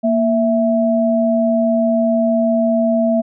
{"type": "tone pair together", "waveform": "sine", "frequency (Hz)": [233.1, 659.3], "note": ["A#3", "E5"], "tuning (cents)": [0, 0], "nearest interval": "octave + tritone", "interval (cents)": 1800, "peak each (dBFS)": -15, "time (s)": [0.03, 3.22], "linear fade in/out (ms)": 20, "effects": []}